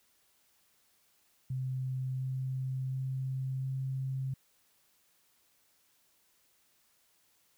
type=tone with pitch steps; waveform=sine; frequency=130 / 130.9 / 131.81 / 132.73 Hz; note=C3 / C3 / C3 / C3; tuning=-11 / +1 / +13 / +25 cents; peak=-32 dBFS; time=1.5-4.34 s; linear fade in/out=5 ms; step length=710 ms; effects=white hiss -70 dBFS RMS until 7.57 s